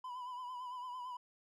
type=tone with vibrato; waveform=triangle; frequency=997 Hz; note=B5; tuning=16 cents sharp; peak=-40 dBFS; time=0.04-1.17 s; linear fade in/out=5 ms; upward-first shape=triangle; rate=8.9 Hz; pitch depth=60 cents each way; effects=none